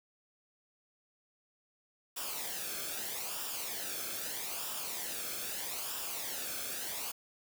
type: noise with flanger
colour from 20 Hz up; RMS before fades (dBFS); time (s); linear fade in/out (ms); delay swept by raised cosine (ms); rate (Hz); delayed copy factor
white; -39; 2.16-7.12; 10; 0.47 to 1.05; 0.79; -0.6
effects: none